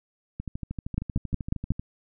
two click trains, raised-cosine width 5 ms, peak -12 / -20 dBFS, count 5 / 19, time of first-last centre 0.98-1.706 / 0.4-1.795 s, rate 5.51 / 12.9 Hz, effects none

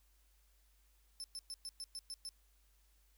30% pulse tone bursts, 5274 Hz, E8, in tune, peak -39 dBFS, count 8, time 1.2-2.29 s, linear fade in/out 0 ms, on 40 ms, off 110 ms, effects added 50 Hz sine -68 dBFS peak until 3.17 s + white hiss -75 dBFS RMS until 3.17 s

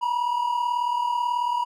triangle tone pair together, 932.3 / 970.6 Hz, A#5 / B5, 0 / -30 cents, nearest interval minor second, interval 70 cents, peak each -27 / -21 dBFS, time 0.01-1.65 s, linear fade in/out 20 ms, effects none

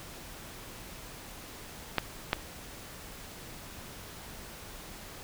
clicks, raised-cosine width 0.3 ms, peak -9 dBFS, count 2, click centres 1.983 / 2.331 s, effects pink hiss -46 dBFS RMS until 5.23 s

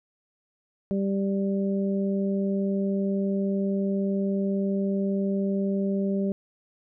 harmonic tone, 196.4 Hz, G3, 4 cents sharp, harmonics 1 / 2 / 3, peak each -24 / -30 / -34 dBFS, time 0.91-6.32 s, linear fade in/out 0 ms, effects none

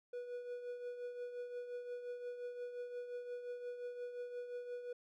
triangle tone with tremolo, 488.4 Hz, B4, 19 cents flat, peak -38 dBFS, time 0.13-4.93 s, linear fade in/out 5 ms, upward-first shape triangle, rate 5.7 Hz, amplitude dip 60%, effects none

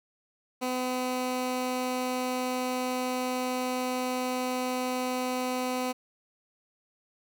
15% pulse tone, 253.3 Hz, B3, 44 cents sharp, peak -22 dBFS, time 0.61-5.93 s, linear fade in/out 20 ms, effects none

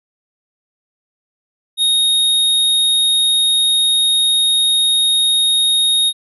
square tone, 3729 Hz, A#7, in tune, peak -12 dBFS, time 1.77-6.13 s, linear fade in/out 50 ms, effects resampled to 32000 Hz

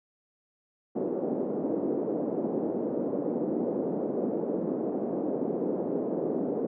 white band-pass noise, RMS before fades -30 dBFS, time 0.95-6.67 s, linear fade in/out 10 ms, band 210 to 480 Hz, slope 24 dB/octave, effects none

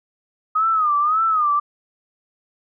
sine tone with vibrato, 1244.5 Hz, D#6, in tune, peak -15 dBFS, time 0.55-1.6 s, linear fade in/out 10 ms, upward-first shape sine, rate 1.8 Hz, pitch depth 120 cents each way, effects none

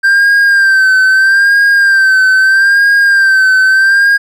triangle tone with vibrato, 1576 Hz, G6, 9 cents sharp, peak -3 dBFS, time 0.03-4.18 s, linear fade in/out 20 ms, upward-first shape sine, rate 0.78 Hz, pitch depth 56 cents each way, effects none

